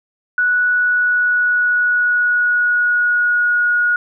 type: tone with pitch glide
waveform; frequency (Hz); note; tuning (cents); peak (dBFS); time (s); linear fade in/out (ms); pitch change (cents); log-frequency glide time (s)
sine; 1473 to 1447.7; F#6 to F#6; -8 to -38; -12; 0.38-3.96; 2; -30; 0.65-3.68
effects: none